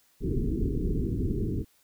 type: low-pass noise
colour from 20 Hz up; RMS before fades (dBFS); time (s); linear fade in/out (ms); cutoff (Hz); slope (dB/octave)
pink; -28; 0.2-1.65; 50; 430; 96
effects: white hiss -65 dBFS RMS until 1.83 s